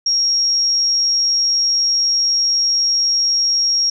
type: tone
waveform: sine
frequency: 5588 Hz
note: F8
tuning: in tune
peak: -13 dBFS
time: 0.06-3.9 s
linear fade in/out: 5 ms
effects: none